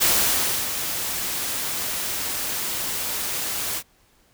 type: noise with ADSR envelope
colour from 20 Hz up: white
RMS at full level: -18 dBFS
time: 0-3.83 s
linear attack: 24 ms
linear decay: 660 ms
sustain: -9 dB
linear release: 60 ms
effects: pink hiss -60 dBFS RMS until 4.33 s